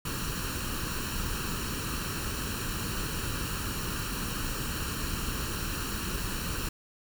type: noise with comb filter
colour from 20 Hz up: pink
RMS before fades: -33 dBFS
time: 0.05-6.69 s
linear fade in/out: 5 ms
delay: 0.71 ms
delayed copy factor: +0.7
effects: none